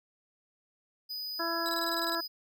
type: tone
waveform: square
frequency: 4978 Hz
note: D#8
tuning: in tune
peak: -36 dBFS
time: 1.09-2.28 s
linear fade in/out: 20 ms
type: harmonic tone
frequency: 334.5 Hz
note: E4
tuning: 25 cents sharp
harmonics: 1 / 2 / 3 / 4 / 5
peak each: -37 / -37 / -37 / -37 / -37 dBFS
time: 1.39-2.21 s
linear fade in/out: 10 ms
type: tone bursts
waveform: sawtooth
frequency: 3951 Hz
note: B7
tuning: in tune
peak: -32 dBFS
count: 10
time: 1.66-2.148 s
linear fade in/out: 0 ms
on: 29 ms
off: 22 ms
effects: none